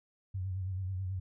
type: tone with vibrato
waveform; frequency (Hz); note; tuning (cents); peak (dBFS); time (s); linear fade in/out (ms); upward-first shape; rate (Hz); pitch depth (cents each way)
sine; 93.9; F#2; +26; -33; 0.34-1.2; 10; sine; 9.2; 60
effects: none